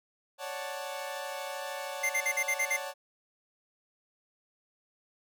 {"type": "chord", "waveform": "sawtooth", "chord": "D major seventh", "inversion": "third", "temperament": "equal", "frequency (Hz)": [554.4, 587.3, 740, 880], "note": ["C#5", "D5", "F#5", "A5"], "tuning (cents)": [0, 0, 0, 0], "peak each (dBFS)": [-36, -39, -39, -38], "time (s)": [0.38, 2.94], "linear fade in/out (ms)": 50}
{"type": "tone bursts", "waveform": "square", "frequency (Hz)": 2093, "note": "C7", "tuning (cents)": 0, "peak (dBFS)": -27, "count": 7, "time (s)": [2.03, 2.768], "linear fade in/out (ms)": 10, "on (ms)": 66, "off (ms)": 46}
{"effects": []}